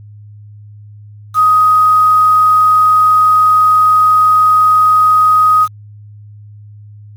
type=tone with quantisation; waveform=sine; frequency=1253 Hz; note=D#6; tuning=12 cents sharp; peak=-5 dBFS; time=1.34-5.68 s; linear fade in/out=50 ms; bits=5; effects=added 104 Hz sine -32 dBFS peak until 7.16 s + MP3 96 kbps